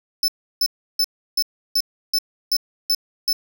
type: tone bursts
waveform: 45% pulse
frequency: 5270 Hz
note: E8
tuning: 1 cent flat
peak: -16 dBFS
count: 9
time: 0.23-3.329 s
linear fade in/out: 2 ms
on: 51 ms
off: 330 ms
effects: 9-bit